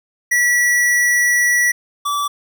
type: tone pair in turn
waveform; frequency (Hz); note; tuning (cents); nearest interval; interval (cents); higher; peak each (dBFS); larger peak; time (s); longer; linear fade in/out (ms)
square; 1944 / 1155.9; B6 / D6; -28 / -28; major sixth; 900; first; -13 / -18; first; 0.31-1.72 / 2.05-2.28; first; 10
effects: none